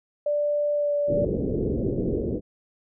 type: tone with pitch glide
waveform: sine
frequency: 587.3 to 580.6 Hz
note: D5 to D5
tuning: 0 to -20 cents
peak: -21 dBFS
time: 0.26-1.25 s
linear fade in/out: 5 ms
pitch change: -20 cents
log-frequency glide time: 0.74-0.94 s
type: low-pass noise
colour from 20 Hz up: white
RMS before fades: -26 dBFS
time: 1.07-2.41 s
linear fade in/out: 50 ms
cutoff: 490 Hz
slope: 48 dB/octave
effects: none